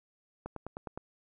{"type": "click train", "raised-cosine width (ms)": 1, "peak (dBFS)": -25, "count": 6, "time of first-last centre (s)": [0.46, 0.975], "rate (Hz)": 9.7, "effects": []}